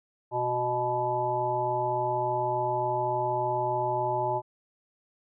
harmonic tone, 123.47 Hz, B2, in tune, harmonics 1 / 3 / 5 / 7 / 8, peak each -36 / -33 / -31 / -28 / -36 dBFS, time 0.31-4.42 s, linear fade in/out 50 ms, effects none

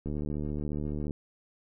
click train, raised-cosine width 3 ms, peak -22 dBFS, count 79, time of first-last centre 0.06-1.108 s, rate 74.4 Hz, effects none

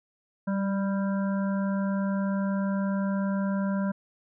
harmonic tone with a mistuned harmonic, 197.4 Hz, G3, 12 cents sharp, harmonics 1 / 3 / 5 / 7 / 8, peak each -25 / -35 / -39 / -42 / -43 dBFS, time 0.47-3.92 s, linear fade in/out 10 ms, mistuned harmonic 1, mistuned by -20 cents, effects none

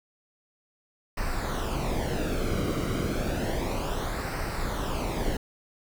brown noise with flanger, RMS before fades -29 dBFS, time 1.17-5.37 s, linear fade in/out 5 ms, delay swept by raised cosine 0.29 to 1.17 ms, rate 0.31 Hz, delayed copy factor -0.65, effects none

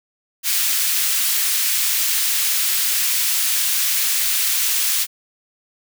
white high-pass noise, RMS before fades -19 dBFS, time 0.43-5.07 s, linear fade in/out 50 ms, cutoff 1900 Hz, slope 12 dB/octave, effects none

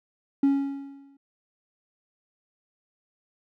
triangle tone with exponential decay, 277.2 Hz, C#4, in tune, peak -13 dBFS, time 0.43-1.17 s, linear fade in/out 5 ms, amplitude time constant 160 ms, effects tanh soft clip ceiling -12 dBFS

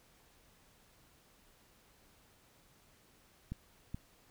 clicks, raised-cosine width 5 ms, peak -27 dBFS, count 2, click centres 3.52 / 3.945 s, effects pink hiss -66 dBFS RMS until 4.3 s

